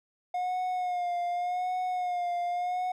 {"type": "tone with vibrato", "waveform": "triangle", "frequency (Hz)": 718, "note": "F5", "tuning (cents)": 48, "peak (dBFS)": -26, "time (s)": [0.34, 2.92], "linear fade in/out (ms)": 5, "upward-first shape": "sine", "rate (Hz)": 0.86, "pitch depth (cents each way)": 41, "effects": []}